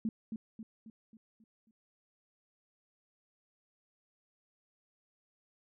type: tone with echo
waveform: sine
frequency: 221.6 Hz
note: A3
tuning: 13 cents sharp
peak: -30 dBFS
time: 0.05-0.09 s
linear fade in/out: 2 ms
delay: 270 ms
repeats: 6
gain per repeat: -6 dB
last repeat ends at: 1.71 s
effects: none